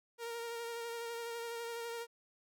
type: tone with vibrato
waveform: sawtooth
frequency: 466.2 Hz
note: A#4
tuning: in tune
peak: -36 dBFS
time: 0.18-2.07 s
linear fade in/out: 50 ms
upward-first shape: sine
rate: 12 Hz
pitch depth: 21 cents each way
effects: none